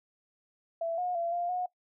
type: tone with pitch steps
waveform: sine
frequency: 666 / 720 / 680 / 698 / 725 Hz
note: E5 / F#5 / F5 / F5 / F#5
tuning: +18 / -47 / -46 / -1 / -35 cents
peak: -29 dBFS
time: 0.81-1.66 s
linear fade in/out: 5 ms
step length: 170 ms
effects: noise-tail reverb RT60 0.1 s tail -20 dB re dry